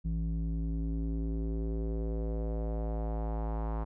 square tone with low-pass filter sweep, 55.1 Hz, A1, 3 cents sharp, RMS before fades -33 dBFS, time 0.04-3.85 s, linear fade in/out 20 ms, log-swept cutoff 180 to 1000 Hz, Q 2.4, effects none

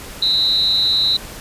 sine tone with amplitude modulation, 3951 Hz, B7, in tune, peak -9 dBFS, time 0.22-1.17 s, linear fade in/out 5 ms, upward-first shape sine, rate 225 Hz, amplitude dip 95%, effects pink hiss -34 dBFS RMS until 1.4 s + resampled to 32000 Hz

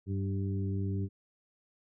harmonic tone with a mistuned harmonic, 98 Hz, G2, in tune, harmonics 1 / 2 / 3 / 4, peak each -31 / -37 / -41 / -43 dBFS, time 0.06-1.09 s, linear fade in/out 50 ms, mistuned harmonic 2, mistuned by -24 cents, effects none

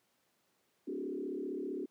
sine tone with frequency modulation, 329.6 Hz, E4, in tune, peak -35 dBFS, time 0.87-1.86 s, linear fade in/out 10 ms, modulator 35.4 Hz, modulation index 2.3, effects pink hiss -75 dBFS RMS until 1.9 s + high-pass 200 Hz 12 dB/octave

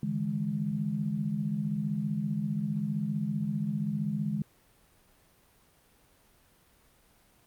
sine tone cluster, 146.3 / 161.6 / 207.2 Hz, D3 / E3 / G#3, -6 / -34 / -4 cents, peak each -34 / -34 / -31 dBFS, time 0.03-4.42 s, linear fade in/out 2 ms, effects pink hiss -63 dBFS RMS until 7.46 s + Opus 32 kbps

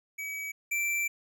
square tone pair in turn, 2278 / 2342 Hz, C#7 / D7, +47 / -5 cents, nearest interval unison, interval 48 cents, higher second, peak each -35 / -28 dBFS, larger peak second, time 0.18-0.52 / 0.71-1.08 s, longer second, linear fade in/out 10 ms, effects none

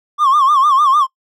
triangle tone with vibrato, 1130 Hz, C#6, 33 cents sharp, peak -6 dBFS, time 0.18-1.07 s, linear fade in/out 50 ms, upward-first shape sine, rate 6.6 Hz, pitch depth 130 cents each way, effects noise-tail reverb RT60 0.1 s tail -22 dB re dry + tanh soft clip ceiling -3 dBFS

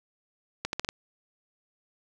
accelerating click train, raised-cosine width 0.2 ms, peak -12 dBFS, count 5, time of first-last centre 0.65-0.889 s, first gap 81 ms, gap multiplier 0.8, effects none

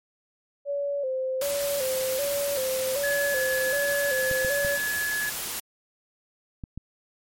sine tone with vibrato, 544 Hz, C#5, 33 cents flat, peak -25 dBFS, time 0.65-4.79 s, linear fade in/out 50 ms, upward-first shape square, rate 1.3 Hz, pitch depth 75 cents each way
white noise, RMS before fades -32 dBFS, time 1.41-5.6 s, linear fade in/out 5 ms
sine tone, 1700 Hz, G#6, 40 cents sharp, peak -26 dBFS, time 3.03-5.3 s, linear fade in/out 10 ms
clicks, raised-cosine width 5 ms, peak -23 dBFS, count 5, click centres 4.313 / 4.448 / 4.649 / 6.638 / 6.776 s
effects MP3 64 kbps

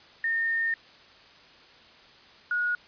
sine tone pair in turn, 1826 / 1449.3 Hz, A#6 / F#6, -36 / -36 cents, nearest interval major third, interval 400 cents, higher first, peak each -24 dBFS, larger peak neither, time 0.24-0.74 / 2.51-2.75 s, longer first, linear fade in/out 2 ms, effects white hiss -53 dBFS RMS until 2.87 s + resampled to 11025 Hz

